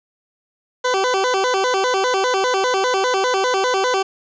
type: tone with vibrato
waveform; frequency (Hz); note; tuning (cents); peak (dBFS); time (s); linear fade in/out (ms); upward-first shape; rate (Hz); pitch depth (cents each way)
20% pulse; 440; A4; 0; -11; 0.84-4.03; 10; square; 5; 230
effects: resampled to 16000 Hz + 7-bit